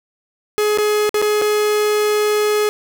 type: tone with dropouts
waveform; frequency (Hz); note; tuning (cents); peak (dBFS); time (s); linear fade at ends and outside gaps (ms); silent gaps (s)
45% pulse; 421.2; G#4; +24; -14; 0.58-2.69; 0; 0.775-0.785 / 1.093-1.143 / 1.217-1.224 / 1.415-1.42
effects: 7-bit